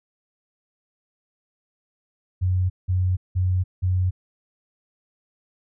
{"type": "tone bursts", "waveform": "sine", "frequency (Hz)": 91.8, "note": "F#2", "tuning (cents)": -13, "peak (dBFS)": -18, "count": 4, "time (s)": [2.41, 4.11], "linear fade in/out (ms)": 20, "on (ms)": 290, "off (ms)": 180, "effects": []}